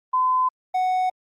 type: tone pair in turn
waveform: sine / triangle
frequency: 1020 / 740.6 Hz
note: C6 / F#5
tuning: -44 / +1 cents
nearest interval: tritone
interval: 555 cents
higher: first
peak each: -17 dBFS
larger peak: neither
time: 0.13-0.49 / 0.74-1.1 s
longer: neither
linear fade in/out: 10 ms
effects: Opus 32 kbps